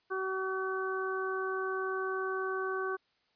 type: harmonic tone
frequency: 379.5 Hz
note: F#4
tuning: 44 cents sharp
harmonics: 1 / 2 / 3 / 4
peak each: -34 / -44 / -37 / -38 dBFS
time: 0.1-2.97 s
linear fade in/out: 20 ms
effects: white hiss -73 dBFS RMS until 3.35 s + resampled to 11025 Hz